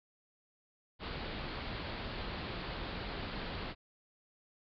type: low-pass noise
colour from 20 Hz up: pink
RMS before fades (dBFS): -41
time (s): 0.99-3.75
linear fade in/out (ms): 50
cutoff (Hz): 4700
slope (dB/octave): 96
effects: none